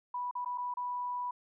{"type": "tone with dropouts", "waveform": "sine", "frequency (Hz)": 984, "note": "B5", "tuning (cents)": -7, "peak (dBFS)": -33, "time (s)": [0.14, 1.31], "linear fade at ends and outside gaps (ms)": 5, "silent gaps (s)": [[0.312, 0.352], [0.448, 0.458], [0.577, 0.581], [0.74, 0.77]], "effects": []}